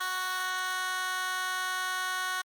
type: tone with high-pass filter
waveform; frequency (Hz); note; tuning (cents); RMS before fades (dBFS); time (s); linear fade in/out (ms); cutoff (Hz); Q
15% pulse; 370; F#4; 0; -32; 0-2.42; 10; 1400; 1.5
effects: Opus 24 kbps